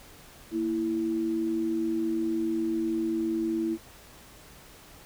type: tone pair together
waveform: sine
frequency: 229.9 / 329.6 Hz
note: A#3 / E4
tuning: -24 / 0 cents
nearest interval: tritone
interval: 624 cents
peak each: -33 / -26 dBFS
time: 0.51-3.78 s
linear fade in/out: 50 ms
effects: pink hiss -51 dBFS RMS until 5.05 s